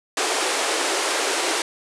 pink band-pass noise, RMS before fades -23 dBFS, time 0.17-1.62 s, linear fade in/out 2 ms, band 320 to 10000 Hz, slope 48 dB/octave, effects none

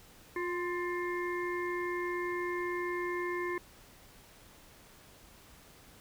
harmonic tone with a mistuned harmonic, 354 Hz, F4, 23 cents sharp, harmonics 1 / 3 / 5 / 6, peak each -34 / -39 / -41 / -42 dBFS, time 0.36-3.58 s, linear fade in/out 2 ms, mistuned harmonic 3, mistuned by -32 cents, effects pink hiss -57 dBFS RMS until 6 s

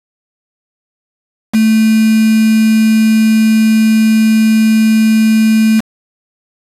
sine tone with quantisation, 220 Hz, A3, in tune, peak -6 dBFS, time 1.53-5.81 s, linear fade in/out 20 ms, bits 3, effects resampled to 32000 Hz

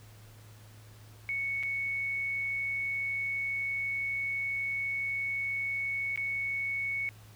sine tone with dropouts, 2217 Hz, C#7, in tune, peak -30 dBFS, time 1.29-7.09 s, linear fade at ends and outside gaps 0 ms, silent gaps 1.629-1.634 / 6.16-6.175 s, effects added 107 Hz sine -51 dBFS peak until 7.35 s + pink hiss -58 dBFS RMS until 7.35 s

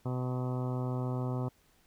harmonic tone with a mistuned harmonic, 126.5 Hz, B2, 42 cents sharp, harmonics 1 / 2 / 3 / 4 / 5 / 6 / 7 / 8 / 9 / 10, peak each -32 / -38 / -42 / -44 / -46 / -48 / -49 / -50 / -51 / -52 dBFS, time 0.05-1.49 s, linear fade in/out 10 ms, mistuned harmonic 9, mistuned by -30 cents, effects pink hiss -67 dBFS RMS until 1.86 s

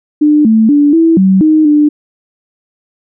sine tone with pitch steps, 299.2 / 221 / 290.4 / 328.1 / 190.4 / 311.1 / 297.3 Hz, D4 / A3 / D4 / E4 / F#3 / D#4 / D4, +32 / +8 / -19 / -8 / +50 / 0 / +21 cents, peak -4 dBFS, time 0.21-1.89 s, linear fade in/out 10 ms, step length 240 ms, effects none

